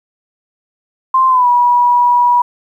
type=tone with pitch glide; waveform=sine; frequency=1046.5 to 970.8 Hz; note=C6 to B5; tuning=0 to -30 cents; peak=-7 dBFS; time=1.14-2.42 s; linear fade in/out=5 ms; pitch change=-130 cents; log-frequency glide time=1.28-1.48 s; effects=8-bit